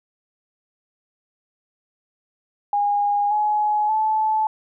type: tone with pitch steps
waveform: sine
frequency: 818 / 842.9 / 868.6 Hz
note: G#5 / G#5 / A5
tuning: -26 / +25 / -23 cents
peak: -17 dBFS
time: 2.73-4.47 s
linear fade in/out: 2 ms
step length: 580 ms
effects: none